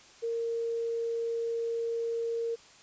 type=tone; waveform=sine; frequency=462.2 Hz; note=A#4; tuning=15 cents flat; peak=-29 dBFS; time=0.22-2.56 s; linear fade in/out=20 ms; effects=white hiss -55 dBFS RMS until 2.82 s + resampled to 16000 Hz